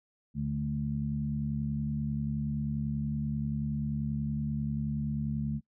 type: tone cluster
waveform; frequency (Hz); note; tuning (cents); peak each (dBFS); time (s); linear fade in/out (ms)
sine; 75.8 / 147.8 / 218.2; D#2 / D3 / A3; -45 / +11 / -14; -39 / -32 / -33; 0.34-5.61; 50
effects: noise-tail reverb RT60 0.1 s tail -24 dB re dry